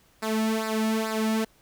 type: tone with flanger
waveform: sawtooth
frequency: 220 Hz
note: A3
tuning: in tune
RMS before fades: -26 dBFS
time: 0.22-1.45 s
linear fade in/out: 10 ms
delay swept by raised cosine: 0.31 to 2.01 ms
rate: 2.3 Hz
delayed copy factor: -0.75
effects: pink hiss -61 dBFS RMS until 1.61 s